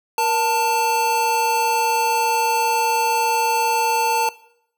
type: tone pair together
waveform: square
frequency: 472 / 891 Hz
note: A#4 / A5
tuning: +22 / +22 cents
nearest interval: major seventh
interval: 1100 cents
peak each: -26 / -18 dBFS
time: 0.18-4.29 s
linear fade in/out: 2 ms
effects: noise-tail reverb RT60 0.7 s tail -19 dB re dry